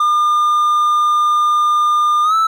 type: tone with pitch glide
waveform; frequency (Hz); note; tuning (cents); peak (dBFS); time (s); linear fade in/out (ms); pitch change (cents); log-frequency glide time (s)
triangle; 1206 to 1315.2; D6 to E6; +46 to -4; -9; 0-2.47; 5; +150; 2.23-2.35
effects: none